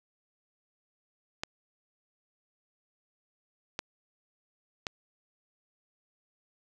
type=clicks; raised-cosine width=0.2 ms; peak=-15 dBFS; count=3; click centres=1.435 / 3.791 / 4.868 s; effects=none